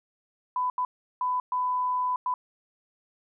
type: tone bursts at uneven times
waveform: sine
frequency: 1000 Hz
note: B5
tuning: 21 cents sharp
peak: -24 dBFS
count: 5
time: 0.56-0.7 / 0.78-0.85 / 1.21-1.4 / 1.52-2.16 / 2.26-2.34 s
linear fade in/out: 2 ms
effects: none